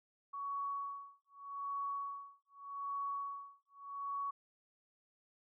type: tone with tremolo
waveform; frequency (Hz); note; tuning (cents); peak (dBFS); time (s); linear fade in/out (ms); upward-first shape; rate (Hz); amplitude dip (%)
sine; 1121; C#6; +19; -36; 0.33-4.31; 10; sine; 0.83; 100
effects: none